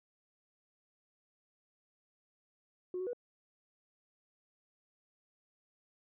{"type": "tone with pitch steps", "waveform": "sine", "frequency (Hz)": [363.2, 371.8, 486.3], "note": ["F#4", "F#4", "B4"], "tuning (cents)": [-32, 8, -27], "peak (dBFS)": -34, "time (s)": [2.94, 3.132], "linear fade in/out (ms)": 2, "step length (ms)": 64, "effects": ["tanh soft clip ceiling -31 dBFS"]}